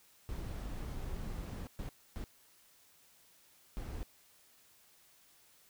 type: noise bursts at uneven times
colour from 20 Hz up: brown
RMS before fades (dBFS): -41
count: 4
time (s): 0.29-1.67 / 1.79-1.89 / 2.16-2.24 / 3.77-4.03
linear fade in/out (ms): 0
effects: white hiss -65 dBFS RMS until 5.69 s